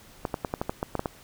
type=clicks; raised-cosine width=1 ms; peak=-13 dBFS; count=10; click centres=0.252 / 0.342 / 0.448 / 0.539 / 0.615 / 0.695 / 0.829 / 0.953 / 0.994 / 1.058 s; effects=pink hiss -52 dBFS RMS until 1.23 s